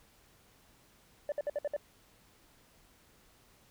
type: tone bursts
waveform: sine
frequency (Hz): 585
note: D5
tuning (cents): -7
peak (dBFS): -28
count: 6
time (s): 1.29-1.765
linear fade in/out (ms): 2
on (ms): 30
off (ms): 59
effects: tanh soft clip ceiling -29 dBFS + pink hiss -64 dBFS RMS until 3.7 s